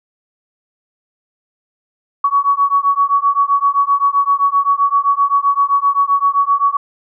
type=beating tone pair; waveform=sine; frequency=1121 / 1128.7 Hz; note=C#6 / C#6; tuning=+19 / +31 cents; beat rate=7.7 Hz; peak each=-14 dBFS; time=2.24-6.77 s; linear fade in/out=5 ms; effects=none